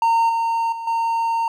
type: tone with level steps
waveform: triangle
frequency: 917 Hz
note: A#5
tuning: 29 cents flat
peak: -12 / -16 / -25 / -16 dBFS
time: 0.02-1.48 s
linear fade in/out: 2 ms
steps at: 0.29 / 0.72 / 0.87 s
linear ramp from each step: 5 ms
effects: none